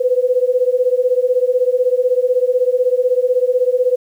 sine beating tone pair, 494 / 510 Hz, B4 / C5, 0 / -44 cents, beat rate 16 Hz, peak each -15 dBFS, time 0-3.96 s, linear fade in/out 10 ms, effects 8-bit

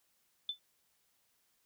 sine tone with exponential decay, 3518 Hz, A7, 1 cent flat, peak -30 dBFS, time 0.49-0.59 s, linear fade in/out 2 ms, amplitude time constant 20 ms, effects white hiss -75 dBFS RMS until 1.65 s

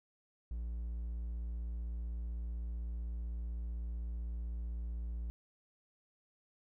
triangle tone, 57.9 Hz, A#1, 11 cents flat, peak -35 dBFS, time 0.51-5.3 s, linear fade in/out 0 ms, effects none

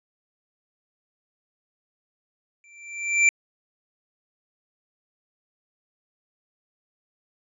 square tone with exponential growth, 2349 Hz, D7, in tune, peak -13 dBFS, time 2.64-3.29 s, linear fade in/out 1 ms, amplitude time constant 140 ms, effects resampled to 22050 Hz

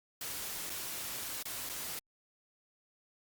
white noise with dropouts, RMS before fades -40 dBFS, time 0.21-1.99 s, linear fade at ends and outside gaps 2 ms, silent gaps 0.696-0.7 / 1.427-1.454 / 1.692-1.696 s, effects Opus 48 kbps

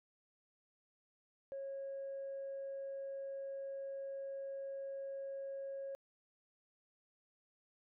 sine tone, 547 Hz, C#5, 23 cents flat, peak -40 dBFS, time 1.52-5.95 s, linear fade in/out 0 ms, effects tanh soft clip ceiling -38 dBFS

